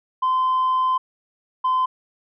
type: tone pair in turn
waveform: sine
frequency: 1031 / 1027.3 Hz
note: C6 / C6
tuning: -26 / -32 cents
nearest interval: unison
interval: 6 cents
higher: first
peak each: -15 / -15 dBFS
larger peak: neither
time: 0.22-0.98 / 1.64-1.86 s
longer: first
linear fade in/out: 10 ms
effects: tanh soft clip ceiling -15 dBFS